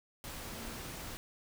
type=tone in noise; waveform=sine; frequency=228.5 Hz; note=A#3; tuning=34 cents flat; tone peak=-50 dBFS; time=0.52-0.76 s; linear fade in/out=0 ms; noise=pink; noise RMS=-44 dBFS; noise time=0.24-1.17 s; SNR=-9 dB; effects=none